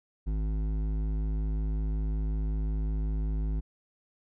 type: tone with hard clipping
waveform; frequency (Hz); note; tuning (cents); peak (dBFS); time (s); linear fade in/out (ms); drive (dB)
sine; 52.7; G#1; +26; -29; 0.26-3.61; 20; 11
effects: none